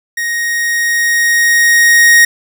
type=tone with level ramp; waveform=45% pulse; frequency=1871 Hz; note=A#6; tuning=6 cents sharp; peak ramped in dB=-15 to -3 dBFS; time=0.17-2.25 s; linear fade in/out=5 ms; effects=none